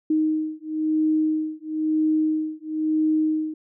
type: beating tone pair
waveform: sine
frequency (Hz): 311.1 / 312.1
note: D#4 / D#4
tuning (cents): 0 / +5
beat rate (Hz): 1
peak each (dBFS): -23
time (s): 0.1-3.54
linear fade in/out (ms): 5
effects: none